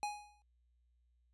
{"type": "tone with exponential decay", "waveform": "square", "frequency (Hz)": 830.6, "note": "G#5", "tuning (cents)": 0, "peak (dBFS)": -34, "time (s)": [0.03, 0.42], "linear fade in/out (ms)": 0, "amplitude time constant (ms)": 84, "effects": ["added 60 Hz sine -70 dBFS peak until 1.33 s", "resampled to 24000 Hz"]}